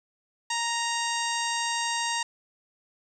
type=harmonic tone with a mistuned harmonic; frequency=932.3 Hz; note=A#5; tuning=in tune; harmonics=1 / 2 / 3 / 4 / 5 / 6 / 7 / 8 / 9; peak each=-30 / -33 / -35 / -36 / -37 / -38 / -38 / -39 / -40 dBFS; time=0.5-2.23 s; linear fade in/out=5 ms; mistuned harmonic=6; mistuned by=+22 cents; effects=10-bit